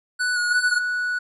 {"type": "tone with vibrato", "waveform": "square", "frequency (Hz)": 1467, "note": "F#6", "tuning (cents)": -15, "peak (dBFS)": -21, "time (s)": [0.19, 0.8], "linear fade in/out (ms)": 20, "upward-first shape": "square", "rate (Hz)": 2.9, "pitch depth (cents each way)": 20}
{"type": "tone", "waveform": "triangle", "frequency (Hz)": 1473, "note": "F#6", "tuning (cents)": -8, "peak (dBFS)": -20, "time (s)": [0.5, 1.19], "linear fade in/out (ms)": 10}
{"effects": ["resampled to 24000 Hz"]}